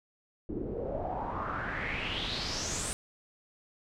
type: noise with low-pass filter sweep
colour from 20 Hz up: pink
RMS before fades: -35 dBFS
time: 0.49-2.93 s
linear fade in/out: 0 ms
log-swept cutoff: 320 to 9000 Hz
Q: 5.1
effects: none